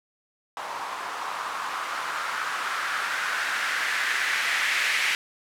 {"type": "noise with low-pass filter sweep", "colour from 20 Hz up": "violet", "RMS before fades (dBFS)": -28, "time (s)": [0.57, 5.15], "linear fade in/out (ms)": 0, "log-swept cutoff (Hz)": [940, 2100], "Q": 2.8, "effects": []}